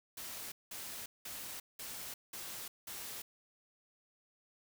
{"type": "noise bursts", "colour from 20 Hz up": "white", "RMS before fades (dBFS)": -45, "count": 6, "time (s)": [0.17, 3.22], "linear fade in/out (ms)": 5, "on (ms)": 350, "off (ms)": 190, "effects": []}